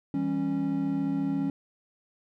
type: tone cluster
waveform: triangle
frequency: 163.2 / 197.6 / 275 Hz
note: E3 / G3 / C#4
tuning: -17 / +14 / -14 cents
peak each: -32 / -31 / -25 dBFS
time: 0.14-1.5 s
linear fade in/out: 2 ms
effects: none